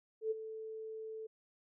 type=tone with ADSR envelope; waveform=sine; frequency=440 Hz; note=A4; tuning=in tune; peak=-30 dBFS; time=0.21-1.27 s; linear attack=99 ms; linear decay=22 ms; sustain=-12 dB; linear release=10 ms; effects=none